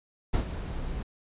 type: noise with ADSR envelope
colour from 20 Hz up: brown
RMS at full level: -24 dBFS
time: 0.33-1.03 s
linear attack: 13 ms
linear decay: 100 ms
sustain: -10 dB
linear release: 8 ms
effects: resampled to 8000 Hz